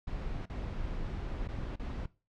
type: noise with dropouts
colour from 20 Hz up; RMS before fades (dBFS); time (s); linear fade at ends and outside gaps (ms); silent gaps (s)
brown; -37; 0.07-2.06; 5; 0.457-0.497 / 1.476-1.486 / 1.759-1.795
effects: noise-tail reverb RT60 0.3 s tail -19 dB re dry + low-pass 4000 Hz 12 dB/octave